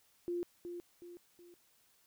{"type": "tone with echo", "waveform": "sine", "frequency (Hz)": 349.2, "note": "F4", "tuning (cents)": 0, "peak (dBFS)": -34, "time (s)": [0.28, 0.43], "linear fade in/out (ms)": 0, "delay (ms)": 370, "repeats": 3, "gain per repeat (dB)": -7, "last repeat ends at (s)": 1.54, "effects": ["white hiss -70 dBFS RMS until 2.06 s"]}